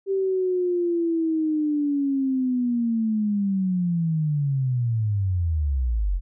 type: linear sweep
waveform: sine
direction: down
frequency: 392 to 41.64 Hz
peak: -20 dBFS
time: 0.06-6.21 s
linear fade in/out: 50 ms
effects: none